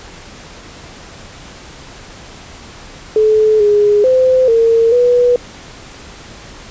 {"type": "tone with pitch steps", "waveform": "sine", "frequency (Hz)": [431.9, 414.5, 515, 457, 488.9], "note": ["A4", "G#4", "C5", "A#4", "B4"], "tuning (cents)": [-32, -3, -28, -34, -18], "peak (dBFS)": -7, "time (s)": [3.16, 5.36], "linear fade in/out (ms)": 2, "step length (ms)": 440, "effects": ["pink hiss -35 dBFS RMS until 6.7 s", "resampled to 16000 Hz"]}